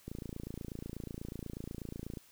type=click train; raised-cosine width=3 ms; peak=-28 dBFS; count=60; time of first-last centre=0.08-2.172 s; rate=28.2 Hz; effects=white hiss -62 dBFS RMS until 2.31 s